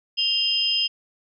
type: tone cluster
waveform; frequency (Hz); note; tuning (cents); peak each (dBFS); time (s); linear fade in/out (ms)
sine; 2806 / 3165 / 5050; F7 / G7 / D#8; +8 / +16 / +25; -24; 0.17-0.88; 20
effects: none